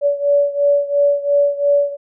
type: beating tone pair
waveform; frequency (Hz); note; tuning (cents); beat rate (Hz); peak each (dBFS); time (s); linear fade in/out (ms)
sine; 571 / 573.9; D5 / D5; -49 / -40; 2.9; -14 / -17; 0.01-1.97; 50
effects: none